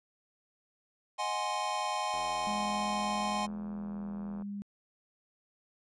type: chord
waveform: square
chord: Ab dominant seventh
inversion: second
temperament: equal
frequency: 622.3 / 740 / 830.6 / 1046.5 Hz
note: Eb5 / Gb5 / Ab5 / C6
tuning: 0 / 0 / 0 / 0 cents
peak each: -42 / -39 / -36 / -36 dBFS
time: 1.18-3.47 s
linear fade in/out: 20 ms
type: click train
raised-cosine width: 1 ms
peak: -35 dBFS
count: 192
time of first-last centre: 2.14-4.422 s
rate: 83.7 Hz
type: tone with pitch glide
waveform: sine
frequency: 207.7 to 202.1 Hz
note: G#3 to G#3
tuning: 0 to -47 cents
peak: -36 dBFS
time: 2.47-4.62 s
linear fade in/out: 0 ms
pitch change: -47 cents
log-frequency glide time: 3.53-4.06 s
effects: resampled to 22050 Hz